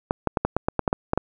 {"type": "clicks", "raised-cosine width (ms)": 1, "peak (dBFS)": -6, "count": 11, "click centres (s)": [0.109, 0.273, 0.372, 0.45, 0.566, 0.685, 0.793, 0.878, 0.929, 1.134, 1.176], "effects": []}